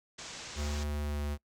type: low-pass noise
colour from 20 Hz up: white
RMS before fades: -45 dBFS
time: 0.18-0.84 s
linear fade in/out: 10 ms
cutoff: 7400 Hz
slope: 48 dB/octave
type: tone with pitch glide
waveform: square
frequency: 73.7 to 73.06 Hz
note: D2 to D2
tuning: +7 to -8 cents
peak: -33 dBFS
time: 0.55-1.38 s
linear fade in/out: 50 ms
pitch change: -15 cents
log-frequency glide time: 1.04-1.21 s
effects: noise-tail reverb RT60 0.1 s tail -24 dB re dry